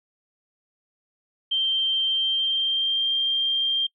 sine tone with pitch glide, 3143 to 3183 Hz, G7 to G7, +4 to +26 cents, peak -20 dBFS, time 1.51-3.87 s, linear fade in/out 10 ms, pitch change +22 cents, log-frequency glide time 2.1-3.11 s, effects noise-tail reverb RT60 0.1 s tail -25 dB re dry

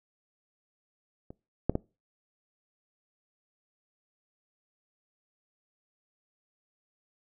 clicks, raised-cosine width 2 ms, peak -30 / -10 / -14 dBFS, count 3, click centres 1.305 / 1.696 / 1.754 s, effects noise-tail reverb RT60 0.3 s tail -23 dB re dry

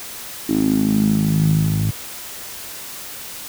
10% pulse tone with band-pass filter sweep, 52.9 Hz, G#1, 33 cents sharp, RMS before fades -17 dBFS, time 0.49-1.91 s, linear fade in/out 5 ms, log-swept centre 300 to 120 Hz, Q 5.1, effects white hiss -33 dBFS RMS until 3.48 s

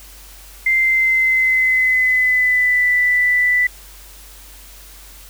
sine tone with pitch glide, 2087 to 1982.4 Hz, C7 to B6, -5 to +6 cents, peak -12 dBFS, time 0.66-3.67 s, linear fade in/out 5 ms, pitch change -89 cents, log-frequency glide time 0.76-2.88 s, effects added 48 Hz sine -41 dBFS peak until 5.29 s + white hiss -42 dBFS RMS until 5.29 s

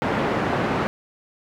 pink band-pass noise, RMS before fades -23 dBFS, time 0.02-0.87 s, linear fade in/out 0 ms, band 160 to 1600 Hz, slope 12 dB/octave, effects none

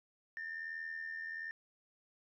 sine tone with amplitude modulation, 1800 Hz, A6, 39 cents sharp, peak -36 dBFS, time 0.37-1.51 s, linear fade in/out 0 ms, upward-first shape sine, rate 81.2 Hz, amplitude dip 65%, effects tanh soft clip ceiling -36 dBFS

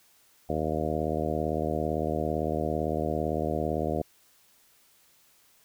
harmonic tone, 77.78 Hz, D#2, in tune, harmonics 1 / 2 / 3 / 4 / 5 / 6 / 7 / 8 / 9, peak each -35 / -35 / -35 / -35 / -35 / -35 / -35 / -35 / -35 dBFS, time 0.49-4.02 s, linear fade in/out 5 ms, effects white hiss -62 dBFS RMS until 5.64 s

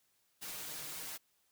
white noise with comb filter, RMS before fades -44 dBFS, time 0.41-1.18 s, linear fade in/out 20 ms, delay 6.4 ms, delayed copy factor +0.75, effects white hiss -75 dBFS RMS until 1.51 s

